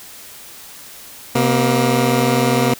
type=tone pair together; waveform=15% pulse; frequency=128.65 / 236.9 Hz; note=C3 / A#3; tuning=-29 / +28 cents; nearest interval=major seventh; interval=1057 cents; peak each=-10 dBFS; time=1.35-2.74 s; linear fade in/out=5 ms; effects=white hiss -38 dBFS RMS until 2.79 s